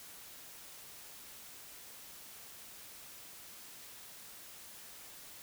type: silence
effects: white hiss -52 dBFS RMS until 5.42 s